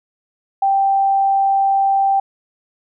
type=tone; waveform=sine; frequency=784 Hz; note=G5; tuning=in tune; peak=-12 dBFS; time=0.62-2.2 s; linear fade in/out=5 ms; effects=none